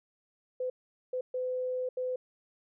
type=tone bursts at uneven times; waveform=sine; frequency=507 Hz; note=B4; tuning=45 cents sharp; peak=-30 dBFS; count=4; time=0.6-0.7 / 1.13-1.21 / 1.34-1.89 / 1.97-2.16 s; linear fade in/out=5 ms; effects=none